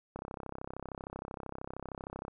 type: click train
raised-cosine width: 1 ms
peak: -26 dBFS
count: 71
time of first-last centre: 0.16-2.281 s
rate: 33 Hz
effects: none